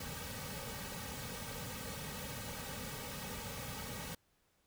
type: noise with comb filter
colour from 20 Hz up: pink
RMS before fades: -44 dBFS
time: 0-4.15 s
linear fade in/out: 5 ms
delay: 2.9 ms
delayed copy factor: -0.95
effects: pink hiss -75 dBFS RMS until 4.66 s